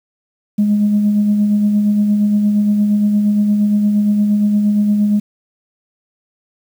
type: tone with tremolo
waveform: sine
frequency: 207.7 Hz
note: G#3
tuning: in tune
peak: -8 dBFS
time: 0.58-5.2 s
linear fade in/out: 10 ms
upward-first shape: sine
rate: 8.6 Hz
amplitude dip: 35%
effects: tanh soft clip ceiling -6 dBFS + 7-bit